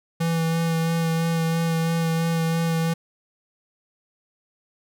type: tone with vibrato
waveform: square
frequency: 164.81 Hz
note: E3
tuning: in tune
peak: -21 dBFS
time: 0.2-2.94 s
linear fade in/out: 10 ms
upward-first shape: sine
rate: 3 Hz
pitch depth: 16 cents each way
effects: none